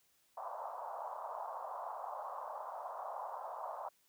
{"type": "band-pass noise", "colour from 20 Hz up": "white", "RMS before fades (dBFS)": -44, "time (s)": [0.37, 3.89], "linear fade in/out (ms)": 5, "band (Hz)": [590, 1100], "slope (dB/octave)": 48, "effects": ["white hiss -73 dBFS RMS until 4.08 s"]}